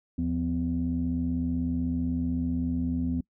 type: tone cluster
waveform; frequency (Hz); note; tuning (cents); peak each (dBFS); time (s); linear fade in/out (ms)
sine; 76.3 / 172.3 / 252.4; D#2 / F3 / B3; -33 / -23 / +38; -31 / -31 / -27; 0.18-3.21; 5
effects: noise-tail reverb RT60 0.1 s tail -25 dB re dry + tanh soft clip ceiling -18 dBFS